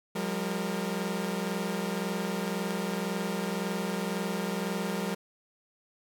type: tone cluster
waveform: sawtooth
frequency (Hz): 179.3 / 201.2 / 463.6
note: F3 / G3 / A#4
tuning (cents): +46 / +45 / -10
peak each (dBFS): -30 / -29 / -33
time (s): 0.15-5.15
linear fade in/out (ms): 10
effects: none